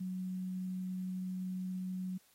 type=tone with quantisation; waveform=sine; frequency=185 Hz; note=F#3; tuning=in tune; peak=-36 dBFS; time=0-2.18 s; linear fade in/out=10 ms; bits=11; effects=white hiss -68 dBFS RMS until 2.34 s + AAC 48 kbps